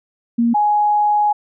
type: tone pair in turn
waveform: sine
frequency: 234.3 / 835 Hz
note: A#3 / G#5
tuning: +9 / +9 cents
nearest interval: octave + minor seventh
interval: 2200 cents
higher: second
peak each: -12 dBFS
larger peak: neither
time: 0.38-0.54 / 0.54-1.33 s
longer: second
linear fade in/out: 10 ms
effects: none